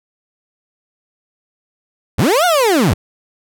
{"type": "linear two-way sweep", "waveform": "30% pulse", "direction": "up then down", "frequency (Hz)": [62, 740, 62], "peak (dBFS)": -8, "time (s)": [2.18, 2.94], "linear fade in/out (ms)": 10, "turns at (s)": 2.45, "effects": []}